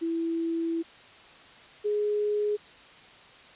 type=tone pair in turn; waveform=sine; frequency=331.2 / 417.3 Hz; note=E4 / G#4; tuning=+8 / +8 cents; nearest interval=major third; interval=400 cents; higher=second; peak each=-26 / -24 dBFS; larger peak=second; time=0.01-0.83 / 1.84-2.57 s; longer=first; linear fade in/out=20 ms; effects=white hiss -51 dBFS RMS until 3.55 s + resampled to 8000 Hz